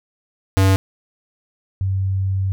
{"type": "tone pair in turn", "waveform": ["square", "sine"], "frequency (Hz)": [95.9, 95.9], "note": ["G2", "G2"], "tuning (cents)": [-37, -37], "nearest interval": "unison", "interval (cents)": 0, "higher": "neither", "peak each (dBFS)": [-12, -17], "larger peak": "first", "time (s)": [[0.57, 0.76], [1.81, 2.52]], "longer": "second", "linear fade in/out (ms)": 0, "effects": []}